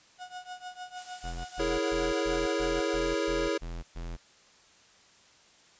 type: tone with tremolo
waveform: 35% pulse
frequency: 729 Hz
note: F#5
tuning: 26 cents flat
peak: -35 dBFS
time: 0.18-2.98 s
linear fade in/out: 50 ms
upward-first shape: triangle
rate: 6.6 Hz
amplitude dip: 95%
type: noise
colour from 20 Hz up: blue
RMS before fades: -44 dBFS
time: 0.94-3.31 s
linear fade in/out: 50 ms
type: tone bursts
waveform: square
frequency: 42.33 Hz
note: E1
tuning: 47 cents sharp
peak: -36 dBFS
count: 9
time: 1.23-4.17 s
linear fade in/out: 20 ms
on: 220 ms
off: 120 ms
type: chord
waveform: square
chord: A# half-diminished seventh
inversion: second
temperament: equal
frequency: 329.6 / 415.3 / 466.2 / 554.4 Hz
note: E4 / G#4 / A#4 / C#5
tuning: 0 / 0 / 0 / 0 cents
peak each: -33 / -33 / -35 / -34 dBFS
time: 1.59-3.58 s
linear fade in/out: 10 ms
effects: white hiss -59 dBFS RMS until 5.79 s + resampled to 16000 Hz